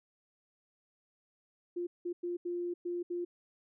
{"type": "tone bursts at uneven times", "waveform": "sine", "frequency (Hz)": 350, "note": "F4", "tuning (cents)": 4, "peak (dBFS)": -33, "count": 6, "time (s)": [[1.76, 1.87], [2.05, 2.13], [2.23, 2.37], [2.45, 2.74], [2.85, 3.03], [3.1, 3.25]], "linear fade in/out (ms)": 10, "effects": []}